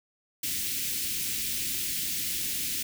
white band-stop noise, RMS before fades -31 dBFS, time 0.43-2.83 s, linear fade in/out 5 ms, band 330 to 2100 Hz, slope 24 dB/octave, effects none

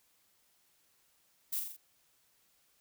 violet noise with echo, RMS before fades -35 dBFS, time 1.52-1.6 s, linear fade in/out 10 ms, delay 42 ms, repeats 4, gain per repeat -4 dB, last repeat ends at 1.768 s, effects white hiss -71 dBFS RMS until 2.8 s

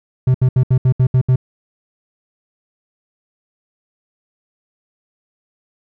triangle tone bursts, 128.3 Hz, C3, 34 cents flat, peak -7 dBFS, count 8, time 0.27-1.359 s, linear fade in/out 5 ms, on 74 ms, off 71 ms, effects none

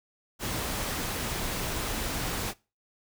pink noise, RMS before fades -32 dBFS, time 0.39-2.54 s, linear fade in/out 50 ms, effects noise-tail reverb RT60 0.3 s tail -22 dB re dry

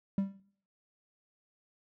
triangle tone with exponential decay, 196 Hz, G3, in tune, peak -22 dBFS, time 0.18-0.4 s, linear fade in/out 2 ms, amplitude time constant 47 ms, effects noise-tail reverb RT60 0.6 s tail -19 dB re dry

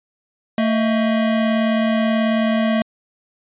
square tone pair together, 224.5 / 635 Hz, A3 / D#5, +35 / +35 cents, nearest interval octave + tritone, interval 1800 cents, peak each -17 / -23 dBFS, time 0.58-2.82 s, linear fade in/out 2 ms, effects resampled to 8000 Hz

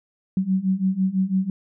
sine beating tone pair, 186 / 192 Hz, F#3 / G3, +9 / -36 cents, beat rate 6 Hz, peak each -23 / -21 dBFS, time 0.37-1.5 s, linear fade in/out 2 ms, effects none

